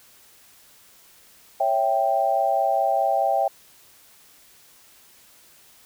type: chord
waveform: sine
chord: C# diminished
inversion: none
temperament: equal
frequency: 554.4 / 659.3 / 784 Hz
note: C#5 / E5 / G5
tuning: 0 / 0 / 0 cents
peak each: -26 / -23 / -21 dBFS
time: 1.6-3.48 s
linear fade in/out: 5 ms
effects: white hiss -53 dBFS RMS until 5.85 s